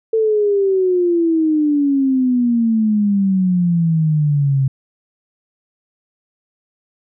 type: exponential sweep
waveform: sine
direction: down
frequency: 449.6 to 132.7 Hz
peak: -12 dBFS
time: 0.13-4.68 s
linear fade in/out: 5 ms
effects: none